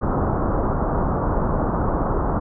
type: low-pass noise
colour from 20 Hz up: pink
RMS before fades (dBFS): -21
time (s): 0.01-2.4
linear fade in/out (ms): 20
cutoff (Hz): 1300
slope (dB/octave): 48
effects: none